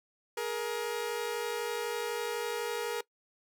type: tone pair together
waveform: sawtooth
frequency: 420 / 472 Hz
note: G#4 / A#4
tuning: +19 / +22 cents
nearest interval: major second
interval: 203 cents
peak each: -33 / -30 dBFS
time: 0.37-3.01 s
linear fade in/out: 5 ms
effects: noise-tail reverb RT60 0.1 s tail -21 dB re dry